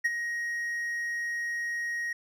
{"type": "tone with ADSR envelope", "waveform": "triangle", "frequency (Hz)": 1882, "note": "A#6", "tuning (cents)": 16, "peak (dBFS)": -19, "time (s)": [0.04, 2.13], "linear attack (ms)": 15, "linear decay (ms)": 29, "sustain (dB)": -9, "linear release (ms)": 5, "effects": []}